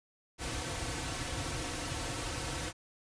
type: noise with comb filter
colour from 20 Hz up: pink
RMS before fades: -37 dBFS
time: 0.38-2.73 s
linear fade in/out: 50 ms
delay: 4.9 ms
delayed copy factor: -0.8
effects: resampled to 22050 Hz